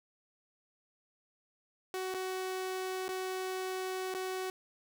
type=tone with dropouts; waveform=sawtooth; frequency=374.1 Hz; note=F#4; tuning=19 cents sharp; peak=-31 dBFS; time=1.94-4.5 s; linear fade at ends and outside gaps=1 ms; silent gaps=2.141-2.146 / 3.081-3.09 / 4.141-4.147 s; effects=none